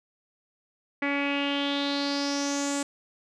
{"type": "tone with low-pass filter sweep", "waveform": "sawtooth", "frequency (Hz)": 282.7, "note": "C#4", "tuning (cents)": 34, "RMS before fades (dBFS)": -28, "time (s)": [1.02, 2.83], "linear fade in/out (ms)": 5, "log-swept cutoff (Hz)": [2100, 7900], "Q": 5.7, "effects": []}